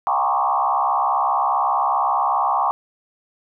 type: tone with frequency modulation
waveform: sine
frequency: 945 Hz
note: A#5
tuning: 23 cents sharp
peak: -16 dBFS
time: 0.07-2.71 s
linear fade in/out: 0 ms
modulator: 67.6 Hz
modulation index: 3.3
effects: none